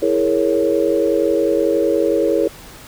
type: chord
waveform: sine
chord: A# half-diminished seventh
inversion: second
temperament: equal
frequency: 329.6 / 415.3 / 466.2 / 554.4 Hz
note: E4 / G#4 / A#4 / C#5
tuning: 0 / 0 / 0 / 0 cents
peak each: -19 dBFS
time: 0.02-2.48 s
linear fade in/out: 5 ms
effects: pink hiss -39 dBFS RMS until 2.87 s